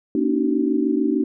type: tone cluster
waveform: sine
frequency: 235.7 / 283 / 309.5 / 379 Hz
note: A#3 / C#4 / D#4 / F#4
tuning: +19 / +36 / -9 / +42 cents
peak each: -24 / -21 / -22 / -25 dBFS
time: 0.15-1.24 s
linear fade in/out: 2 ms
effects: none